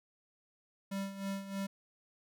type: tone with tremolo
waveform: square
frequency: 196 Hz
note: G3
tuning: in tune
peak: -35 dBFS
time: 0.91-1.67 s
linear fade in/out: 10 ms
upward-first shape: sine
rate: 3.2 Hz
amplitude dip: 70%
effects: none